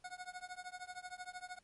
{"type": "tone with tremolo", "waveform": "25% pulse", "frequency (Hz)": 728, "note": "F#5", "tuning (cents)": -28, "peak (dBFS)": -38, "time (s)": [0.04, 1.59], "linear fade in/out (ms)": 5, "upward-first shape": "triangle", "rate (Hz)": 13, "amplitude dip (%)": 100, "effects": ["pink hiss -73 dBFS RMS until 1.63 s", "MP3 48 kbps"]}